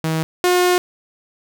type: tone pair in turn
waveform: sawtooth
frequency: 160 / 359.2 Hz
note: D#3 / F4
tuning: +49 / +49 cents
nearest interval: octave + major second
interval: 1400 cents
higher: second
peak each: -14 / -9 dBFS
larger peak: second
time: 0.04-0.23 / 0.44-0.78 s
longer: second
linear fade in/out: 0 ms
effects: none